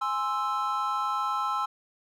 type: chord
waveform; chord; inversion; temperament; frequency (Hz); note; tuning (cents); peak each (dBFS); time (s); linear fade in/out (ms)
triangle; Ab augmented; none; equal; 830.6 / 1046.5 / 1318.5; Ab5 / C6 / E6; 0 / 0 / 0; -31 / -29 / -27; 0.01-1.66; 10
effects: none